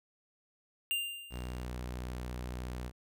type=tone with exponential decay; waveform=square; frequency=2794 Hz; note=F7; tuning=in tune; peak=-29 dBFS; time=0.91-1.65 s; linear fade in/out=0 ms; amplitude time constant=160 ms
type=tone with vibrato; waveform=sawtooth; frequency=61.74 Hz; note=B1; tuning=in tune; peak=-34 dBFS; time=1.3-2.92 s; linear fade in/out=50 ms; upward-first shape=square; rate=14 Hz; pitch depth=15 cents each way
effects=none